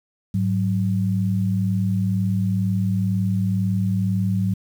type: tone pair together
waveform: sine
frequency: 104.95 / 187 Hz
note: G#2 / F#3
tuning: +19 / +19 cents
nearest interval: minor seventh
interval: 1000 cents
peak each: -21 dBFS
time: 0.34-4.54 s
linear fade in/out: 5 ms
effects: 8-bit